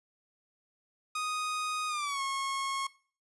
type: tone with pitch glide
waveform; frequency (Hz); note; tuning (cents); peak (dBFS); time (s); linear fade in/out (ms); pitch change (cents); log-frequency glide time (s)
sawtooth; 1244.5 to 1089.7; D#6 to C#6; 0 to -30; -28; 1.15-2.87; 5; -230; 1.88-2.21
effects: noise-tail reverb RT60 0.4 s tail -19 dB re dry + resampled to 24000 Hz